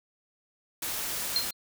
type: noise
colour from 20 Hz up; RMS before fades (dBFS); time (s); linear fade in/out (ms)
white; -33; 0.82-1.51; 5
type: tone with exponential decay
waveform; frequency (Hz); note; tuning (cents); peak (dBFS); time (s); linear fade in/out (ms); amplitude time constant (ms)
sine; 4186; C8; 0; -20; 1.36-1.53; 1; 35
effects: none